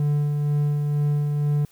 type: tone with tremolo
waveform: triangle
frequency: 146.7 Hz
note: D3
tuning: 2 cents flat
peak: -16 dBFS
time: 0-1.65 s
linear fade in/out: 2 ms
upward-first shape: sine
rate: 2.1 Hz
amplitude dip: 30%
effects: white hiss -58 dBFS RMS until 1.71 s